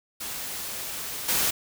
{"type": "noise with level steps", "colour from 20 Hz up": "white", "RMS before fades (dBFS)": [-34, -24], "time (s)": [0.2, 1.51], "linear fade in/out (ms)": 10, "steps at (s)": 1.28, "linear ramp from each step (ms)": 10, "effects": []}